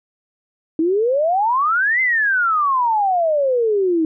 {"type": "exponential two-way sweep", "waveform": "sine", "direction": "up then down", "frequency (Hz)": [311.1, 2093, 311.1], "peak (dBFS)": -14, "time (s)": [0.79, 4.05], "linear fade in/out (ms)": 2, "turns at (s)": 2.01, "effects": []}